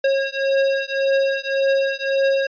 square beating tone pair, 543 / 544.8 Hz, C#5 / C#5, -36 / -30 cents, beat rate 1.8 Hz, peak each -21 dBFS, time 0.04-2.47 s, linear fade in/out 5 ms, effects resampled to 11025 Hz

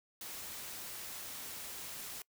white noise, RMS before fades -45 dBFS, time 0.21-2.22 s, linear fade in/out 2 ms, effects noise-tail reverb RT60 0.1 s tail -24 dB re dry

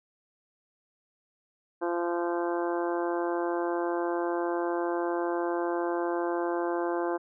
harmonic tone, 172.6 Hz, F3, 20 cents flat, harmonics 2 / 3 / 4 / 5 / 6 / 7 / 8 / 9, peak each -29 / -34 / -35 / -37 / -38 / -44 / -46 / -42 dBFS, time 1.81-7.18 s, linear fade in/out 20 ms, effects none

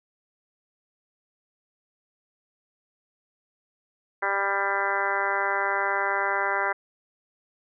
harmonic tone with a mistuned harmonic, 197.8 Hz, G3, 16 cents sharp, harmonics 2 / 3 / 4 / 5 / 6 / 7 / 8 / 9 / 10, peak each -34 / -33 / -31 / -30 / -34 / -31 / -30 / -34 / -32 dBFS, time 4.22-6.73 s, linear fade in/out 10 ms, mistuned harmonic 10, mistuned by +25 cents, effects none

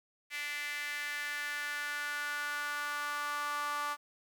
sawtooth tone with high-pass filter sweep, 292.1 Hz, D4, 9 cents flat, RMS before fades -37 dBFS, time 0.3-3.97 s, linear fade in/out 50 ms, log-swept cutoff 2100 to 1100 Hz, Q 4.1, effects 11-bit

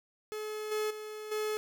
45% pulse tone with level steps, 427.9 Hz, A4, 48 cents flat, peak -36 / -30 / -40 / -31 dBFS, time 0.32-1.57 s, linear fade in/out 0 ms, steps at 0.71 / 0.9 / 1.31 s, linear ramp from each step 10 ms, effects none

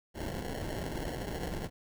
pink noise with sample-and-hold, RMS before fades -37 dBFS, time 0.14-1.7 s, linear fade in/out 50 ms, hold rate 1225 Hz, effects none

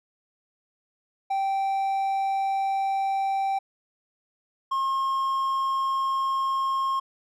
triangle tone pair in turn, 780 / 1074.2 Hz, G5 / C6, -9 / +45 cents, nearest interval tritone, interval 554 cents, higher second, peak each -21 dBFS, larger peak neither, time 1.3-3.59 / 4.71-7 s, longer neither, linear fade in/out 10 ms, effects none

